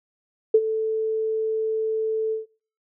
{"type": "tone with ADSR envelope", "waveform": "sine", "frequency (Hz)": 440, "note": "A4", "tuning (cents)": 0, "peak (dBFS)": -9, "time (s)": [0.54, 2.46], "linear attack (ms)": 7, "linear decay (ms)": 50, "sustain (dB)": -12, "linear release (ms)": 140, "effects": ["noise-tail reverb RT60 0.4 s tail -20 dB re dry"]}